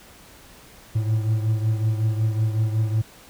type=beating tone pair; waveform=triangle; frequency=108.6 / 114 Hz; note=A2 / A#2; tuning=-22 / -38 cents; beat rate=5.4 Hz; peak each=-18 / -25 dBFS; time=0.95-3.02 s; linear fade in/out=10 ms; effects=pink hiss -48 dBFS RMS until 3.29 s